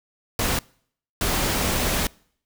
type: noise bursts at uneven times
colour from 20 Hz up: pink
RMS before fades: -23 dBFS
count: 2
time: 0.39-0.59 / 1.21-2.07 s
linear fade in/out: 2 ms
effects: noise-tail reverb RT60 0.6 s tail -25 dB re dry